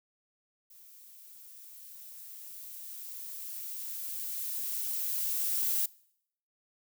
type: noise with level ramp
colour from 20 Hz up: violet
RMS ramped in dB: -55 to -29 dBFS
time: 0.7-5.86 s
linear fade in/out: 5 ms
effects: noise-tail reverb RT60 0.7 s tail -23 dB re dry